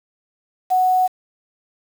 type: tone with quantisation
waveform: sine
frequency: 740 Hz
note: F#5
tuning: in tune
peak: -13 dBFS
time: 0.7-1.08 s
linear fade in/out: 20 ms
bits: 6
effects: none